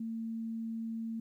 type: tone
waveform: sine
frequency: 226.1 Hz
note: A3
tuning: 47 cents sharp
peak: -35 dBFS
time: 0-1.2 s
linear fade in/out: 5 ms
effects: 12-bit